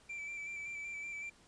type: tone with vibrato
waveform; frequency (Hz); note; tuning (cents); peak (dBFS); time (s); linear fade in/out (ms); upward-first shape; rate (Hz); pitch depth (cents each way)
triangle; 2333; D7; -12; -39; 0.09-1.3; 10; square; 5.3; 21
effects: pink hiss -64 dBFS RMS until 1.47 s + resampled to 22050 Hz